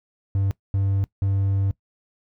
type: tone bursts at uneven times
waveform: triangle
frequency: 98 Hz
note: G2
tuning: in tune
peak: -17 dBFS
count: 3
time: 0.35-0.51 / 0.74-1.04 / 1.22-1.71 s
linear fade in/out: 0 ms
effects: noise-tail reverb RT60 0.1 s tail -20 dB re dry